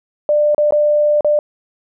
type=tone with dropouts; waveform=sine; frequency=595 Hz; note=D5; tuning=22 cents sharp; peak=-10 dBFS; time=0.29-1.39 s; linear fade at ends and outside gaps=1 ms; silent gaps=0.547-0.58 / 0.708-0.723 / 1.208-1.246 s; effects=none